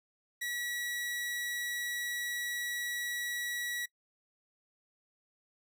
sawtooth tone, 1932 Hz, B6, 39 cents flat, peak -31 dBFS, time 0.41-3.86 s, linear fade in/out 10 ms, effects noise-tail reverb RT60 0.1 s tail -22 dB re dry

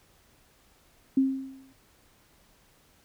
sine tone with exponential decay, 267 Hz, C4, 35 cents sharp, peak -17 dBFS, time 1.17-1.73 s, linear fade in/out 5 ms, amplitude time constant 120 ms, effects pink hiss -62 dBFS RMS until 3.04 s

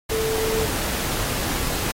sine tone in noise, 442 Hz, A4, 8 cents sharp, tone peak -22 dBFS, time 0.11-0.66 s, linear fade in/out 10 ms, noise pink, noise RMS -26 dBFS, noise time 0.09-1.92 s, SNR +1 dB, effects AAC 48 kbps

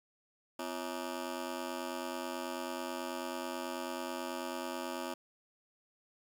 15% pulse ring-modulated tone, 300 Hz, D4, 37 cents sharp, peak -28 dBFS, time 0.59-5.14 s, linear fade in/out 5 ms, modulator 44.6 Hz, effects 11-bit

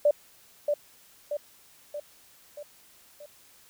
sine tone with echo, 587.3 Hz, D5, in tune, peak -17 dBFS, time 0.05-0.11 s, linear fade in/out 5 ms, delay 630 ms, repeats 5, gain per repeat -5 dB, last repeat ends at 3.26 s, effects white hiss -57 dBFS RMS until 3.69 s

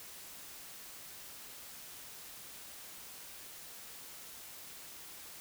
silence, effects white hiss -50 dBFS RMS until 5.4 s

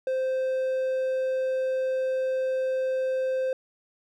triangle tone, 521 Hz, C5, 7 cents flat, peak -22 dBFS, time 0.07-3.53 s, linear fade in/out 2 ms, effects none

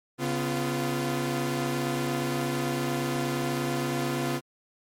sawtooth tone cluster, 139.4 / 250.1 / 346.6 Hz, C#3 / B3 / F4, +10 / +22 / -13 cents, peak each -27 dBFS, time 0.18-4.41 s, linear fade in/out 50 ms, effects MP3 64 kbps

